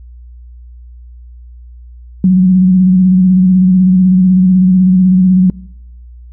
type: tone with vibrato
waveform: sine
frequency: 185 Hz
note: F#3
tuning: in tune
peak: -4 dBFS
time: 2.24-5.5 s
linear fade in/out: 2 ms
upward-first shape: square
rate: 16 Hz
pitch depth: 30 cents each way
effects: noise-tail reverb RT60 0.9 s tail -24 dB re dry + added 60 Hz sine -31 dBFS peak until 6.32 s